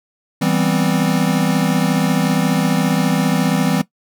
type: chord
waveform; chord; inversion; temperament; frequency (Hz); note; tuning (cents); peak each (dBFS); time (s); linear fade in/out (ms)
square; C major seventh; first; equal; 164.81 / 196 / 246.9 / 261.6; E3 / G3 / B3 / C4; 0 / 0 / 0 / 0; -19 / -20 / -23 / -21; 0.41-3.82; 10
effects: noise-tail reverb RT60 0.1 s tail -17 dB re dry